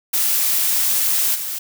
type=noise with level steps; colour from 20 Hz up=blue; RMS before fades=-18 / -26 dBFS; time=0.13-1.59 s; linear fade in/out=10 ms; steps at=1.34 s; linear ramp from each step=20 ms; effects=none

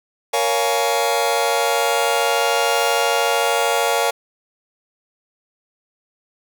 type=chord; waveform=sawtooth; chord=Bb minor seventh; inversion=none; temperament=just; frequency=466.2 / 559.4 / 699.2 / 839.1 Hz; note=Bb4 / Db5 / F5 / Ab5; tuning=0 / +16 / +2 / +18 cents; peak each=-18 dBFS; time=0.33-4.11 s; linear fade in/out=10 ms; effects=none

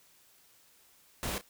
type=noise with echo; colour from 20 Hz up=pink; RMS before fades=-35 dBFS; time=1.23-1.38 s; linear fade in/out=0 ms; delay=31 ms; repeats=1; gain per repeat=-13 dB; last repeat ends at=1.411 s; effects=white hiss -63 dBFS RMS until 1.49 s

